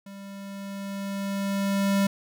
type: tone with level ramp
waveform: square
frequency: 197.6 Hz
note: G3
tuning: 14 cents sharp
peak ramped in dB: -41 to -20 dBFS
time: 0.06-2.07 s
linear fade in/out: 5 ms
effects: none